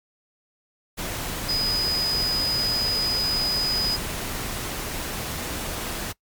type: tone in noise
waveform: sine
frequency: 4978 Hz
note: D#8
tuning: in tune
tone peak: -21 dBFS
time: 1.48-3.97 s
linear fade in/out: 20 ms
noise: pink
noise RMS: -30 dBFS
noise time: 0.97-6.13 s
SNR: +6 dB
effects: noise-tail reverb RT60 0.1 s tail -22 dB re dry + MP3 96 kbps